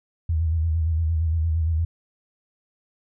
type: tone with vibrato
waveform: sine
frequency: 80.9 Hz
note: E2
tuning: 32 cents flat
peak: -19 dBFS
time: 0.29-1.85 s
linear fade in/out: 5 ms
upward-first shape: square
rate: 8.7 Hz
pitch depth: 53 cents each way
effects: none